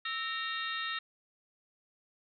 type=harmonic tone with a mistuned harmonic; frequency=462.1 Hz; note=A#4; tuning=15 cents flat; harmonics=3 / 4 / 5 / 6 / 7 / 8 / 9; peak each=-39 / -38 / -48 / -43 / -50 / -39 / -49 dBFS; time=0.05-0.99 s; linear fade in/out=5 ms; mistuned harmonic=3; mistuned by=-98 cents; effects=none